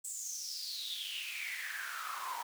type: noise with high-pass filter sweep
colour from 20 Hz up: pink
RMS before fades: -41 dBFS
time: 0.04-2.43 s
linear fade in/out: 10 ms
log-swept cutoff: 8000 to 900 Hz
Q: 8.6
effects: none